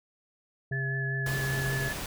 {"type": "harmonic tone", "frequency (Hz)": 134.2, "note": "C3", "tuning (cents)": 44, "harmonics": [1, 3, 5], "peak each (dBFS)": [-30, -41, -46], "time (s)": [0.71, 1.89], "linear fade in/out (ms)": 5}
{"type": "tone with vibrato", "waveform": "sine", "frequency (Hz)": 1717, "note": "A6", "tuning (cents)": -43, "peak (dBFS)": -32, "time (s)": [0.72, 1.93], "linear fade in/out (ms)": 5, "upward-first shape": "triangle", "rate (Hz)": 5.1, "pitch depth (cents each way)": 23}
{"type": "noise", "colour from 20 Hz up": "pink", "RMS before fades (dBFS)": -36, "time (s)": [1.26, 2.06], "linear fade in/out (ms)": 2}
{"effects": []}